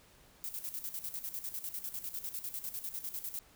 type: noise with tremolo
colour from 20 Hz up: violet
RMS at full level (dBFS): -39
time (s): 0.44-3.39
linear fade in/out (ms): 0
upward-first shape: square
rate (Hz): 10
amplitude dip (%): 70
effects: pink hiss -62 dBFS RMS until 3.55 s